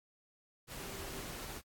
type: tone in noise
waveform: sine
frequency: 392 Hz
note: G4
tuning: in tune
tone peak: -50 dBFS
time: 0.76-1.24 s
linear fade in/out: 50 ms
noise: pink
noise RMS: -45 dBFS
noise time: 0.67-1.62 s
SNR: -8 dB
effects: AAC 64 kbps